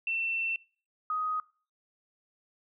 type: tone pair in turn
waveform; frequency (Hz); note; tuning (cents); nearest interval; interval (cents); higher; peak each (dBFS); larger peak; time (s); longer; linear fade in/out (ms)
sine; 2689 / 1251.9; E7 / D#6; +34 / +10; octave + minor second; 1324; first; -28; neither; 0.07-0.56 / 1.1-1.4; first; 2
effects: noise-tail reverb RT60 0.4 s tail -23 dB re dry